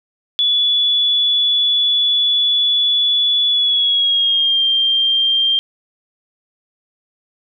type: tone with pitch glide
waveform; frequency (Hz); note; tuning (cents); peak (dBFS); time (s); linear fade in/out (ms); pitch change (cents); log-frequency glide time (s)
sine; 3428 to 3180; A7 to G7; -46 to +24; -12; 0.39-5.59; 0; -130; 3.49-4.64
effects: none